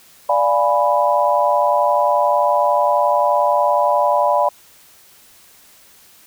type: chord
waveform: sine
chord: D diminished seventh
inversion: none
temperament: equal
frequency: 587.3 / 698.5 / 830.6 / 987.8 Hz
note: D5 / F5 / Ab5 / Cb6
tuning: 0 / 0 / 0 / 0 cents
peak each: -17 / -20 / -20 / -17 dBFS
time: 0.29-4.49 s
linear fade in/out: 5 ms
effects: white hiss -48 dBFS RMS until 6.26 s